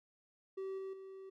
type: tone with level steps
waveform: triangle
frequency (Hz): 384.3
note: G4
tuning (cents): -34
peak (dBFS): -37 / -39 / -46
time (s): 0.57-1.3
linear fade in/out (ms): 10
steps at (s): 0.78 / 0.93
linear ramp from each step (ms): 5
effects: none